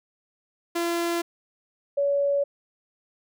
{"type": "tone pair in turn", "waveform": ["sawtooth", "sine"], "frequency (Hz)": [341, 565.3], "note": ["F4", "C#5"], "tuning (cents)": [-41, 34], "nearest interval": "major sixth", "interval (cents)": 875, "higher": "second", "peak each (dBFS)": -20, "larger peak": "neither", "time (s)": [[0.75, 1.22], [1.97, 2.44]], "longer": "neither", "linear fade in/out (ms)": 10, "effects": []}